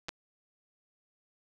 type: clicks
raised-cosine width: 0.2 ms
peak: -21 / -18 dBFS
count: 2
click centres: 0.085 / 0.091 s
effects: none